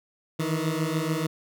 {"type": "beating tone pair", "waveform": "20% pulse", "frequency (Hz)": [155.56, 162.46], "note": ["D#3", "E3"], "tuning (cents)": [0, -25], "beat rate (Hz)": 6.9, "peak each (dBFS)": -23, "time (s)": [0.39, 1.27], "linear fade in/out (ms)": 10, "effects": []}